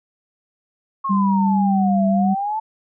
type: exponential two-way sweep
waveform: sine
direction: down then up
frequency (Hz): 1100 to 659.3 to 888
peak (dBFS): -20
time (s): 1.04-2.6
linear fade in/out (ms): 10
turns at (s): 2.07
type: tone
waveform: sine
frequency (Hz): 196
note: G3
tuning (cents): 0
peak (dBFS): -15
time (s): 1.09-2.35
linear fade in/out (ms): 20
effects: none

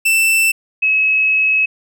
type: tone pair in turn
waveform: 45% pulse / sine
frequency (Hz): 2665 / 2571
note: E7 / E7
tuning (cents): +18 / -44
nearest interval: minor second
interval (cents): 62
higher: first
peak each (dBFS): -11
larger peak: neither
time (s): 0.05-0.52 / 0.82-1.66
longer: second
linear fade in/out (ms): 10
effects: none

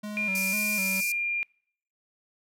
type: tone with vibrato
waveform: square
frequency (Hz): 200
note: G3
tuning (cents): +35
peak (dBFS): -34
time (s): 0.03-1.01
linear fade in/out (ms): 10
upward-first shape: square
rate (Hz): 2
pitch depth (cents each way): 82
type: tone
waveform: sine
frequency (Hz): 2400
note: D7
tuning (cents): +37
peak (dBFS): -26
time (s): 0.17-1.43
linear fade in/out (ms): 0
type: band-pass noise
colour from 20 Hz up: white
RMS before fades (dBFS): -34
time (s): 0.35-1.12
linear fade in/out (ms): 2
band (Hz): 4400 to 15000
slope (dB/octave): 96
effects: noise-tail reverb RT60 0.6 s tail -26 dB re dry

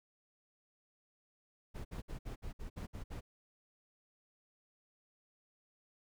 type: noise bursts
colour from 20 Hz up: brown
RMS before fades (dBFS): -43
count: 9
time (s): 1.74-3.21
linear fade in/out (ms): 20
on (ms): 110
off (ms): 60
effects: none

